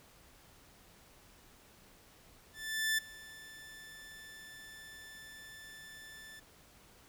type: tone with ADSR envelope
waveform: sawtooth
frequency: 1760 Hz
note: A6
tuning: in tune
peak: -25 dBFS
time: 2.53-6.4 s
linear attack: 450 ms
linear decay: 11 ms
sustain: -21 dB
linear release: 10 ms
effects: pink hiss -61 dBFS RMS until 7.08 s